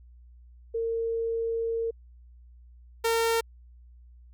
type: tone pair in turn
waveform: sine / sawtooth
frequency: 457.2 / 457.2 Hz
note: A#4 / A#4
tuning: -34 / -34 cents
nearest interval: unison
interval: 0 cents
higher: neither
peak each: -26 / -19 dBFS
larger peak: second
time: 0.74-1.91 / 3.04-3.41 s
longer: first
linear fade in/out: 10 ms
effects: added 60 Hz sine -49 dBFS peak until 4.33 s